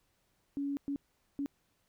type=tone bursts at uneven times; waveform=sine; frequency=281.5 Hz; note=C#4; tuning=27 cents sharp; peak=-32 dBFS; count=3; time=0.57-0.77 / 0.88-0.96 / 1.39-1.46 s; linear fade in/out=0 ms; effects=pink hiss -75 dBFS RMS until 1.88 s